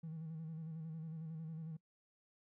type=tone with vibrato; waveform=triangle; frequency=160.4 Hz; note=E3; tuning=47 cents flat; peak=-40 dBFS; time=0.03-1.77 s; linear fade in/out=10 ms; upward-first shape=square; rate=11 Hz; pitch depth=41 cents each way; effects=noise-tail reverb RT60 0.1 s tail -23 dB re dry + tanh soft clip ceiling -39 dBFS